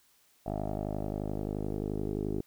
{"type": "tone with low-pass filter sweep", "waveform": "10% pulse", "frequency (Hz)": 51.5, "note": "G#1", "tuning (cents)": -14, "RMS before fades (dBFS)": -34, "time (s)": [0.46, 2.41], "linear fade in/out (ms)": 5, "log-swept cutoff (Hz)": [660, 400], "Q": 4.9, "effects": ["white hiss -66 dBFS RMS until 2.46 s"]}